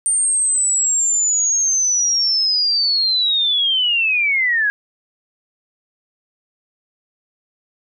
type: linear sweep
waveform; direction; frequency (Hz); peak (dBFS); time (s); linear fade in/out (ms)
sine; down; 8870 to 1623; -14; 0.06-4.7; 0
effects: none